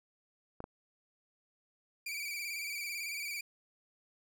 clicks, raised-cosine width 1 ms, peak -28 dBFS, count 2, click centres 0.604 / 0.641 s
sawtooth tone with vibrato, 2333 Hz, D7, 12 cents flat, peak -34 dBFS, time 2.06-3.41 s, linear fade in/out 5 ms, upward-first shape square, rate 18 Hz, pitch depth 45 cents each way
effects none

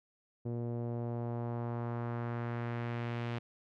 sawtooth tone with low-pass filter sweep, 118.5 Hz, A#2, 29 cents sharp, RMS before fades -37 dBFS, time 0.45-3.39 s, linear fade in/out 10 ms, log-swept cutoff 440 to 3000 Hz, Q 1.3, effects none

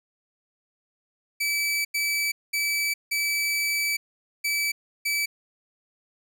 sawtooth tone bursts at uneven times, 2304 Hz, D7, 34 cents flat, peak -20 dBFS, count 6, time 1.4-1.85 / 1.94-2.32 / 2.53-2.94 / 3.11-3.97 / 4.44-4.72 / 5.05-5.26 s, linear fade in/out 10 ms, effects none

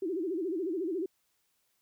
sine tone with vibrato, 351.4 Hz, F4, 11 cents sharp, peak -30 dBFS, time 0.02-1.06 s, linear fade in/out 5 ms, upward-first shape sine, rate 14 Hz, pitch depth 200 cents each way, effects white hiss -75 dBFS RMS until 1.81 s

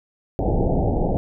pink low-pass noise, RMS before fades -20 dBFS, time 0.39-1.17 s, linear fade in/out 0 ms, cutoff 820 Hz, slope 96 dB/octave, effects none

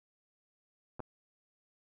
clicks, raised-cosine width 1 ms, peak -29 / -26 dBFS, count 2, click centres 0.995 / 1.003 s, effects none

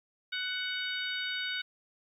harmonic tone, 744 Hz, F#5, 9 cents sharp, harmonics 2 / 3 / 4 / 5 / 6, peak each -36 / -40 / -39 / -38 / -46 dBFS, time 0.32-1.62 s, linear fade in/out 10 ms, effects 11-bit

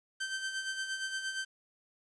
sawtooth tone with tremolo, 1553 Hz, G6, 17 cents flat, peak -29 dBFS, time 0.2-1.45 s, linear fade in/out 10 ms, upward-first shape sine, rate 8.6 Hz, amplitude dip 55%, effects resampled to 22050 Hz + 10-bit

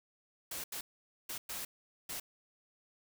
white noise bursts at uneven times, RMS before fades -41 dBFS, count 5, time 0.51-0.64 / 0.72-0.81 / 1.29-1.38 / 1.49-1.65 / 2.09-2.2 s, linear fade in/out 5 ms, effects none

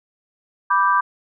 sine chord, G major, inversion first, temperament equal, 987.8 / 1174.7 / 1568 Hz, B5 / D6 / G6, 0 / 0 / 0 cents, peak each -18 / -17 / -21 dBFS, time 0.7-1.01 s, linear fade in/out 10 ms, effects none

